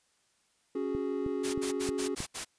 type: chord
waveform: triangle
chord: C# suspended fourth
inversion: none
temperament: just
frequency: 277.2 / 369.6 / 415.8 Hz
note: C#4 / F#4 / G#4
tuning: 0 / -2 / +2 cents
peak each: -33 dBFS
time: 0.75-2.15 s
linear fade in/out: 5 ms
type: click train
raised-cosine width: 3 ms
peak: -24 dBFS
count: 5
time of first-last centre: 0.95-2.204 s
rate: 3.19 Hz
type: noise bursts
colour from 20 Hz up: white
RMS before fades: -36 dBFS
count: 6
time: 1.43-2.45 s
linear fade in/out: 20 ms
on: 110 ms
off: 72 ms
effects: white hiss -71 dBFS RMS until 2.58 s + resampled to 22050 Hz